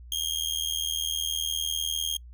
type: tone with amplitude modulation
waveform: sawtooth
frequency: 3233 Hz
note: G#7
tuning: 47 cents flat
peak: -20 dBFS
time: 0.12-2.17 s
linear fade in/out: 2 ms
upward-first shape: sine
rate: 79.9 Hz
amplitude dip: 95%
effects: noise-tail reverb RT60 0.1 s tail -26 dB re dry + added 60 Hz sine -43 dBFS peak until 2.33 s